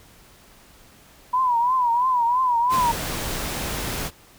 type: tone with vibrato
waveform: sine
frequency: 982 Hz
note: B5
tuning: 10 cents flat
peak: -17 dBFS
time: 1.33-2.92 s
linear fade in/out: 10 ms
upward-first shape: triangle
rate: 3 Hz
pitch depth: 120 cents each way
type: noise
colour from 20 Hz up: pink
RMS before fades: -28 dBFS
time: 2.69-4.11 s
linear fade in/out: 50 ms
effects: pink hiss -51 dBFS RMS until 4.38 s